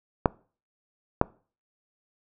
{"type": "clicks", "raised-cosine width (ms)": 1, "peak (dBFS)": -4, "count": 2, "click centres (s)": [0.258, 1.214], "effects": ["noise-tail reverb RT60 0.4 s tail -23 dB re dry"]}